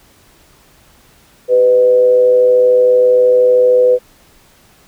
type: tone with frequency modulation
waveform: sine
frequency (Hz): 499.5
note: B4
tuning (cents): +20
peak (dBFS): -6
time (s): 1.48-3.99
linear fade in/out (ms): 50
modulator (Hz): 113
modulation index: 0.32
effects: pink hiss -48 dBFS RMS until 4.87 s